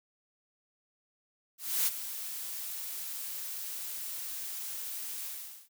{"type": "noise with ADSR envelope", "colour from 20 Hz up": "blue", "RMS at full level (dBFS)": -27, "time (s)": [1.58, 5.69], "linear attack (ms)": 290, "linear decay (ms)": 25, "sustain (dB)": -12, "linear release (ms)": 440, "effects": []}